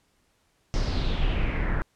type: noise with low-pass filter sweep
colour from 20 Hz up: brown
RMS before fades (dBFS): -25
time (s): 0.74-1.82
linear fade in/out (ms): 0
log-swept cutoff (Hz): 5600 to 1600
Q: 4
effects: pink hiss -68 dBFS RMS until 1.95 s + low-pass 11000 Hz 12 dB/octave